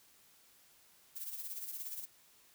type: noise with tremolo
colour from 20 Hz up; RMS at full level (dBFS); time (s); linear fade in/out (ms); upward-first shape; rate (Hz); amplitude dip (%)
violet; -41; 1.15-2.06; 20; sine; 17; 60
effects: white hiss -65 dBFS RMS until 2.54 s